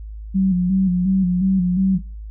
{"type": "tone with vibrato", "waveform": "sine", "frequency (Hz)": 185, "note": "F#3", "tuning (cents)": 0, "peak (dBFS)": -14, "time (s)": [0.34, 1.99], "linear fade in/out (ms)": 20, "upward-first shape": "square", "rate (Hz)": 2.8, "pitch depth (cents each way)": 54, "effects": ["noise-tail reverb RT60 0.3 s tail -19 dB re dry", "added 53 Hz sine -30 dBFS peak until 2.3 s"]}